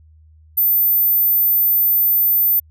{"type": "tone", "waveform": "sine", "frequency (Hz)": 14080, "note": "A9", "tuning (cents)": 0, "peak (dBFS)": -12, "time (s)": [0.57, 2.6], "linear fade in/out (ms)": 10, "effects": ["added 78 Hz sine -45 dBFS peak until 2.7 s"]}